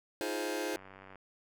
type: chord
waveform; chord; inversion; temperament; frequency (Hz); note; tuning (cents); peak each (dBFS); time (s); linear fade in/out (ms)
sawtooth; F minor seventh; third; just; 314.3 / 349.2 / 419.1 / 523.8; Eb4 / F4 / Ab4 / C5; +18 / 0 / +16 / +2; -35; 0.21-0.76; 0
type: click train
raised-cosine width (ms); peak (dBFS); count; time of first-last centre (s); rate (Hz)
0.5; -36; 41; 0.74-1.157; 96
effects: none